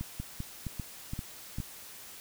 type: two click trains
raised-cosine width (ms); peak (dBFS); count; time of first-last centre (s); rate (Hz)
5; -23 / -23; 5 / 4; 0.01-1.585 / 0.2-1.602; 2.54 / 2.14
effects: white hiss -48 dBFS RMS until 2.2 s